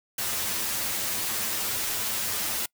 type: noise with comb filter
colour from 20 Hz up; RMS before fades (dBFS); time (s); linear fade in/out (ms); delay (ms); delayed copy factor
white; -29; 0.18-2.66; 5; 9.1; +1
effects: noise-tail reverb RT60 0.1 s tail -25 dB re dry